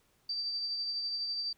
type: tone with tremolo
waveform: sine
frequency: 4658 Hz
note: D8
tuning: 15 cents flat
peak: -31 dBFS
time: 0.29-1.53 s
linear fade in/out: 5 ms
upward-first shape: triangle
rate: 12 Hz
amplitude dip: 35%
effects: pink hiss -70 dBFS RMS until 1.57 s